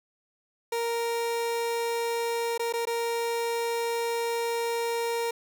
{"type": "tone with dropouts", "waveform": "30% pulse", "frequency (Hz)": 466.2, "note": "A#4", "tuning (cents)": 0, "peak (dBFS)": -24, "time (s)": [0.72, 5.31], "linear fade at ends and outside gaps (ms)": 5, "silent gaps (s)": [[2.578, 2.594], [2.726, 2.736], [2.854, 2.87]], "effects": []}